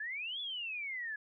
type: exponential two-way sweep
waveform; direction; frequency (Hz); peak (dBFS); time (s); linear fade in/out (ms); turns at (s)
sine; up then down; 1677 to 3473 to 1677; -37; 0-1.16; 5; 0.4
effects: none